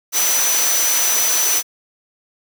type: tone in noise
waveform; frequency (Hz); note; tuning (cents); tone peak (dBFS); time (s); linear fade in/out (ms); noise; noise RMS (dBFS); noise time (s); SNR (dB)
sine; 5980; F#8; +17; -17; 0.12-1.63; 50; white; -19; 0.12-1.63; -1
effects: high-pass 400 Hz 12 dB/octave